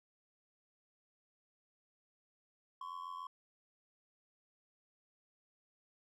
triangle ring-modulated tone, 1072 Hz, C6, 42 cents sharp, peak -38 dBFS, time 2.81-3.27 s, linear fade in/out 2 ms, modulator 43.5 Hz, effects none

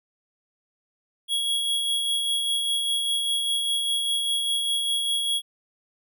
square tone with tremolo, 3322 Hz, G#7, in tune, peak -22 dBFS, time 1.28-5.42 s, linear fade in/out 50 ms, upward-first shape sine, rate 5 Hz, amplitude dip 30%, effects none

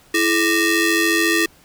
sawtooth ring-modulated tone, 758 Hz, F#5, 42 cents sharp, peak -8 dBFS, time 0.14-1.46 s, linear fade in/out 5 ms, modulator 1090 Hz, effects pink hiss -51 dBFS RMS until 1.64 s

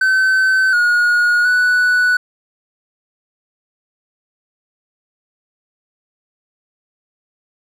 triangle tone with pitch steps, 1531 / 1444 / 1481 Hz, G6 / F#6 / F#6, -41 / -43 / +1 cents, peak -9 dBFS, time 0.01-2.17 s, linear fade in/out 5 ms, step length 720 ms, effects none

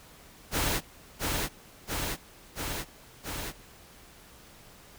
pink noise with echo, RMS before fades -28 dBFS, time 0.51-0.81 s, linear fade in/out 50 ms, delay 680 ms, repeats 4, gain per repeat -2 dB, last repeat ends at 3.53 s, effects pink hiss -53 dBFS RMS until 4.98 s

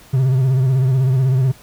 triangle tone with vibrato, 130.81 Hz, C3, in tune, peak -10 dBFS, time 0.13-1.52 s, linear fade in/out 10 ms, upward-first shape sine, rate 16 Hz, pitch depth 72 cents each way, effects pink hiss -45 dBFS RMS until 1.62 s

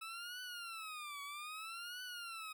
20% pulse tone with vibrato, 1300 Hz, E6, 24 cents flat, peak -40 dBFS, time 0.01-2.53 s, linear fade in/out 10 ms, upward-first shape triangle, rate 0.62 Hz, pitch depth 250 cents each way, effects none

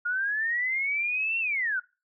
sine linear two-way sweep, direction up then down, 1415 to 2735 to 1415 Hz, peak -25 dBFS, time 0.05-1.8 s, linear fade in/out 10 ms, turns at 1.39 s, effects noise-tail reverb RT60 0.3 s tail -23 dB re dry

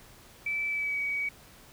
sine tone with pitch glide, 2317 to 2265 Hz, D7 to C#7, -24 to +37 cents, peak -28 dBFS, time 0.46-1.29 s, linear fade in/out 5 ms, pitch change -39 cents, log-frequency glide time 0.68-1 s, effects pink hiss -54 dBFS RMS until 1.72 s

